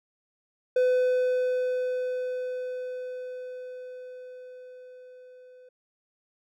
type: tone with level ramp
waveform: triangle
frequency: 504 Hz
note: B4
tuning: 35 cents sharp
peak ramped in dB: -17 to -47 dBFS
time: 0.76-5.69 s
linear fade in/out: 5 ms
effects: none